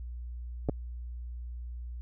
clicks, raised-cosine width 2 ms, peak -16 dBFS, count 2, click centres 0.688 / 0.695 s, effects added 60 Hz sine -37 dBFS peak until 2.01 s

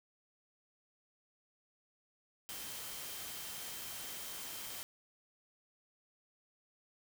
sine tone in noise, 3139 Hz, G7, 2 cents sharp, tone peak -55 dBFS, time 2.49-4.83 s, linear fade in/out 0 ms, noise white, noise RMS -45 dBFS, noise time 2.49-4.83 s, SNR -13 dB, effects none

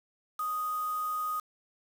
sine tone with quantisation, 1244.5 Hz, D#6, in tune, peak -30 dBFS, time 0.39-1.4 s, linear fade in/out 5 ms, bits 7, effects none

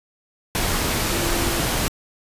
sine tone in noise, 341.1 Hz, F4, 41 cents flat, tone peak -27 dBFS, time 1.12-1.6 s, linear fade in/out 0 ms, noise pink, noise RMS -22 dBFS, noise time 0.55-1.88 s, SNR -8 dB, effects resampled to 32000 Hz

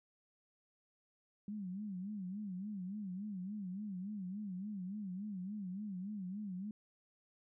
sine tone with vibrato, 196 Hz, G3, in tune, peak -40 dBFS, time 1.48-6.71 s, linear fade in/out 2 ms, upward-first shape sine, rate 3.5 Hz, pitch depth 150 cents each way, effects none

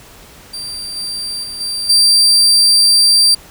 35% pulse tone with level steps, 4699 Hz, D8, in tune, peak -22 / -19 / -23 / -17 / -6 dBFS, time 0.53-3.35 s, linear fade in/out 10 ms, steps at 0.96 / 1.43 / 1.6 / 1.89 s, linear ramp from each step 10 ms, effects pink hiss -40 dBFS RMS until 3.5 s

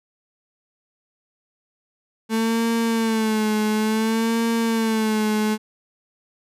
35% pulse tone with vibrato, 221.6 Hz, A3, 13 cents sharp, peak -17 dBFS, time 2.29-5.58 s, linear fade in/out 50 ms, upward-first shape sine, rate 0.57 Hz, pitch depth 63 cents each way, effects resampled to 32000 Hz

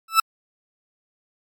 40% pulse tone with exponential growth, 1318.5 Hz, E6, in tune, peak -8 dBFS, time 0.08-0.2 s, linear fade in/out 5 ms, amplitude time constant 25 ms, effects MP3 96 kbps

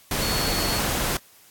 sine tone in noise, 4388 Hz, C#8, 18 cents flat, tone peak -28 dBFS, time 0.22-0.79 s, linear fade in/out 2 ms, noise pink, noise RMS -25 dBFS, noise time 0.11-1.17 s, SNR -6 dB, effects white hiss -53 dBFS RMS until 1.5 s + AAC 64 kbps

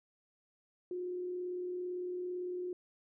sine tone with frequency modulation, 359.8 Hz, F#4, 48 cents flat, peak -36 dBFS, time 0.91-2.73 s, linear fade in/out 2 ms, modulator 37.8 Hz, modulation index 0.2, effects none

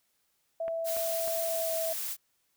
sine tone with pitch glide, 659.3 to 651.4 Hz, E5 to E5, 0 to -21 cents, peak -30 dBFS, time 0.6-1.93 s, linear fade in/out 5 ms, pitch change -21 cents, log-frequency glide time 1.57-1.73 s
clicks, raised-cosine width 0.5 ms, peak -28 dBFS, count 3, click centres 0.681 / 0.967 / 1.278 s
blue noise, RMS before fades -35 dBFS, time 0.84-2.17 s, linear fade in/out 50 ms
effects white hiss -74 dBFS RMS until 2.56 s

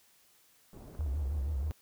pink low-pass noise, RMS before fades -50 dBFS, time 0.73-1.72 s, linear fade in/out 0 ms, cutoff 650 Hz, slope 12 dB/octave
clicks, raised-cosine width 1 ms, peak -38 / -36 dBFS, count 2, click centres 0.95 / 1.008 s
sine tone with vibrato, 71.3 Hz, C#2, 49 cents sharp, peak -30 dBFS, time 0.99-1.71 s, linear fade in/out 0 ms, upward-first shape sine, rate 6.3 Hz, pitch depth 150 cents each way
effects white hiss -65 dBFS RMS until 1.81 s

